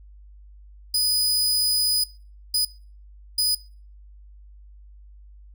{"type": "tone bursts at uneven times", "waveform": "sawtooth", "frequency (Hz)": 4978, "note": "D#8", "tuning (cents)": 0, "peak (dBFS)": -16, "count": 3, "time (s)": [[0.94, 2.04], [2.54, 2.65], [3.38, 3.55]], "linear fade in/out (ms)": 5, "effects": ["noise-tail reverb RT60 0.4 s tail -22 dB re dry", "added 50 Hz sine -44 dBFS peak until 5.54 s"]}